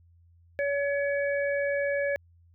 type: harmonic tone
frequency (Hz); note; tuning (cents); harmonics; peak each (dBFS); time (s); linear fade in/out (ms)
566; C#5; +36; 1 / 3 / 4; -26 / -32 / -37; 0.59-2.16; 0
effects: added 85 Hz sine -56 dBFS peak until 2.54 s